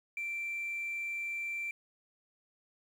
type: tone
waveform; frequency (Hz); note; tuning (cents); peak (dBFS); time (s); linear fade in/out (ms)
sine; 2349; D7; 0; -33; 0.17-1.71; 2
effects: tanh soft clip ceiling -31 dBFS + 10-bit